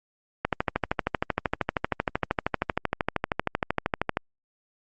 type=click train; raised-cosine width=0.5 ms; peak=-8 dBFS; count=49; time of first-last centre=0.45-4.171 s; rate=12.9 Hz; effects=Opus 48 kbps